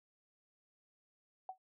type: tone with exponential decay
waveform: sine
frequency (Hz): 753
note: F#5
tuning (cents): +30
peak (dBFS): -37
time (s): 1.49-1.58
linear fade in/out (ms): 2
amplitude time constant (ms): 18
effects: none